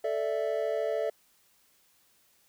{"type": "chord", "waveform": "triangle", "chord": "A suspended fourth", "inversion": "none", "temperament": "just", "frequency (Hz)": [440, 586.7, 660], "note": ["A4", "D5", "E5"], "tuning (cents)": [0, -2, 2], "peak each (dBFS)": -30, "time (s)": [0.04, 1.1], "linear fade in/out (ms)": 5, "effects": ["white hiss -66 dBFS RMS until 2.48 s"]}